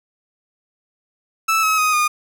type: tone with pitch steps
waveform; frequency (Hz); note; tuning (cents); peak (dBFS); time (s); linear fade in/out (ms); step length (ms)
30% pulse; 1314 / 1282.5 / 1251.8 / 1221.8; E6 / E6 / D#6 / D#6; -6 / -48 / +10 / -32; -12; 1.48-2.08; 10; 150
effects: none